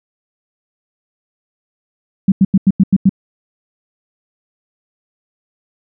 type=tone bursts; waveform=sine; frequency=192.7 Hz; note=G3; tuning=29 cents flat; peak=-5 dBFS; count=7; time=2.28-3.094 s; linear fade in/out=5 ms; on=40 ms; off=89 ms; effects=none